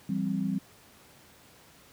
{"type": "chord", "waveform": "sine", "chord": "C major", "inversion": "first", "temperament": "equal with one note detuned", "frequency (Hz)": [168.76, 196, 261.6], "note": ["E3", "G3", "C4"], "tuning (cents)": [41, 0, 0], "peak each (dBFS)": [-33, -29, -33], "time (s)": [0.09, 0.59], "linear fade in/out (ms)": 5, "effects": ["pink hiss -56 dBFS RMS until 1.92 s", "high-pass 80 Hz 12 dB/octave"]}